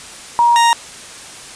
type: tone pair in turn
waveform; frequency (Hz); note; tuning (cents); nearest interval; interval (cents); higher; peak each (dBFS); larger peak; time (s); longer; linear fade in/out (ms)
sine / 40% pulse; 947 / 934; A#5 / A#5; +27 / +3; unison; 24; first; -8; neither; 0.39-0.56 / 0.56-0.73; neither; 0
effects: white hiss -34 dBFS RMS until 1.55 s + resampled to 22050 Hz